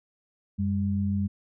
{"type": "tone pair together", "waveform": "sine", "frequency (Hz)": [92.9, 200.2], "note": ["F#2", "G3"], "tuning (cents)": [7, 37], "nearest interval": "octave + minor second", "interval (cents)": 1330, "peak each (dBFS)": [-27, -26], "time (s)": [0.58, 1.28], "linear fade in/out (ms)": 20, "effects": []}